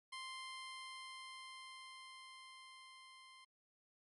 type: tone with level ramp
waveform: 15% pulse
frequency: 1046.5 Hz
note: C6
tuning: in tune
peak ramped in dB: -39 to -52 dBFS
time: 0.12-3.45 s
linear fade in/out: 10 ms
effects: MP3 48 kbps